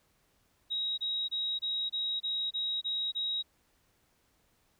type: tone bursts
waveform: sine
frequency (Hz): 3810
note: A#7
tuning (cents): +37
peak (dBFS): -30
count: 9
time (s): 0.7-3.428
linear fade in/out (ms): 20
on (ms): 280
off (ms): 26
effects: pink hiss -71 dBFS RMS until 4.79 s